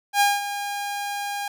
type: tone with ADSR envelope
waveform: sawtooth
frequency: 811 Hz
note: G#5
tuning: 41 cents flat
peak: -11 dBFS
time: 0.13-1.48 s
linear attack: 75 ms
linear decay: 200 ms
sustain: -12 dB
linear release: 3 ms
effects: none